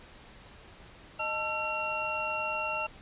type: tone cluster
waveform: sine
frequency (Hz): 618 / 884 / 1340 / 2744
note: D#5 / A5 / E6 / F7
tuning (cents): -12 / +8 / +28 / -31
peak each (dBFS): -37 / -36 / -37 / -33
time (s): 1.19-2.87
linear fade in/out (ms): 10
effects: pink hiss -52 dBFS RMS until 3.01 s + resampled to 8000 Hz